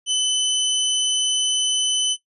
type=tone; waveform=sawtooth; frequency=3021 Hz; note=F#7; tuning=35 cents sharp; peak=-14 dBFS; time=0.06-2.17 s; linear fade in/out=50 ms; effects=noise-tail reverb RT60 0.1 s tail -17 dB re dry + resampled to 24000 Hz